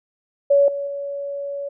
sine tone with level steps, 564 Hz, C#5, 30 cents sharp, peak -11 / -23 / -25 dBFS, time 0.5-1.69 s, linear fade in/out 10 ms, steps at 0.68 / 0.87 s, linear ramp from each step 2 ms, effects none

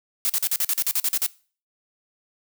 blue noise bursts, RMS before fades -22 dBFS, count 12, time 0.25-1.263 s, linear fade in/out 0 ms, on 45 ms, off 43 ms, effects noise-tail reverb RT60 0.4 s tail -21 dB re dry

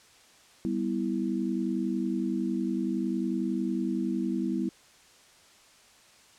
sine chord, E minor, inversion first, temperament equal with one note detuned, 196 / 246.9 / 327.5 Hz, G3 / B3 / E4, 0 / 0 / -11 cents, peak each -31 dBFS, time 0.65-4.69 s, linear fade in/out 0 ms, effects white hiss -57 dBFS RMS until 6.38 s + low-pass 8000 Hz 12 dB/octave

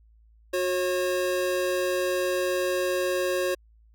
square tone pair together, 363.8 / 543.5 Hz, F#4 / C#5, -29 / -34 cents, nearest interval perfect fifth, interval 695 cents, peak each -28 / -27 dBFS, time 0.53-3.55 s, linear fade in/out 10 ms, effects added 55 Hz sine -54 dBFS peak until 3.94 s

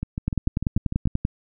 two click trains, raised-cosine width 5 ms, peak -9 / -14 dBFS, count 11 / 8, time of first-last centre 0.28-1.251 / 0.03-1.073 s, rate 10.3 / 6.71 Hz, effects none

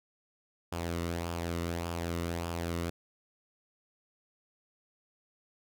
sawtooth tone with flanger, 84.9 Hz, F2, 48 cents flat, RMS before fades -35 dBFS, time 0.72-2.9 s, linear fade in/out 5 ms, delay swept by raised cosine 0.49 to 1.25 ms, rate 1.7 Hz, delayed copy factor -0.5, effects none

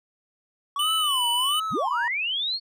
triangle tone with vibrato, 1108.7 Hz, C#6, in tune, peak -24 dBFS, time 0.76-2.08 s, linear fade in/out 2 ms, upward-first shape sine, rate 1.4 Hz, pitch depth 280 cents each way
square tone, 2985 Hz, F#7, 15 cents sharp, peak -23 dBFS, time 0.79-1.6 s, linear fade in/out 5 ms
sine linear sweep, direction up, 51.2 to 4426 Hz, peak -24 dBFS, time 1.7-2.6 s, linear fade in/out 50 ms
effects none

